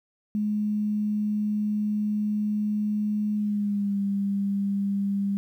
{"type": "tone with pitch glide", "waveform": "sine", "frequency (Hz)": [210, 199.13], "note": ["G#3", "G3"], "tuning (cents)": [19, 27], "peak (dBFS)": -23, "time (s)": [0.35, 5.37], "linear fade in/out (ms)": 0, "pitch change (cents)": -92, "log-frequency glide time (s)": [3.36, 4], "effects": ["10-bit"]}